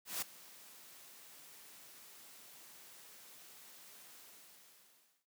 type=noise with ADSR envelope; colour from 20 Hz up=white; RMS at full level=-37 dBFS; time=0.05-5.26 s; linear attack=170 ms; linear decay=7 ms; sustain=-20 dB; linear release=1100 ms; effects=noise-tail reverb RT60 0.2 s tail -20 dB re dry + high-pass 150 Hz 12 dB/octave